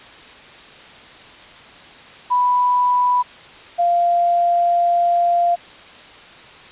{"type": "tone pair in turn", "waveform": "sine", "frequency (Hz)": [987.8, 694.5], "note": ["B5", "F5"], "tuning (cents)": [0, -10], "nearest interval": "tritone", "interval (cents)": 610, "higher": "first", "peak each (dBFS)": -13, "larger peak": "neither", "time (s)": [[2.3, 3.23], [3.78, 5.56]], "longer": "second", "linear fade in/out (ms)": 20, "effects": ["white hiss -41 dBFS RMS until 6.71 s", "resampled to 8000 Hz"]}